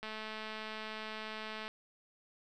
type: click train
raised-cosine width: 0.3 ms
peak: -27 dBFS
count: 359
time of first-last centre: 0.03-1.68 s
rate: 217 Hz
effects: none